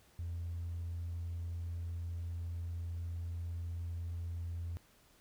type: tone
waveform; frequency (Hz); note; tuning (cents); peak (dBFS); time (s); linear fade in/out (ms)
triangle; 85.1; F2; -44; -34; 0.19-4.77; 0
effects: tanh soft clip ceiling -34 dBFS + pink hiss -66 dBFS RMS until 5.2 s